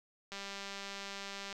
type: click train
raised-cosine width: 0.2 ms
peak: -26 dBFS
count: 240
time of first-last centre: 0.32-1.527 s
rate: 198 Hz
effects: none